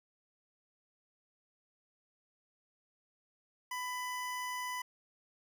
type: tone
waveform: 25% pulse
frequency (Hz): 997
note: B5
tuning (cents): +16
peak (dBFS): -33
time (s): 3.71-4.82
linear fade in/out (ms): 5
effects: none